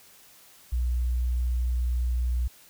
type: tone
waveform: sine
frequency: 61 Hz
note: B1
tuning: 21 cents flat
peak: -23 dBFS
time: 0.72-2.48 s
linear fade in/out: 10 ms
effects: white hiss -54 dBFS RMS until 2.69 s